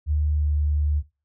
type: tone with pitch glide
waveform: sine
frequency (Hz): 75.1 to 74.15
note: D2 to D2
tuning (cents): +39 to +17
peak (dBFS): -19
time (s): 0.06-1.03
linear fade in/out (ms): 50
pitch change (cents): -22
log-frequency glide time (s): 0.37-0.48
effects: noise-tail reverb RT60 0.3 s tail -19 dB re dry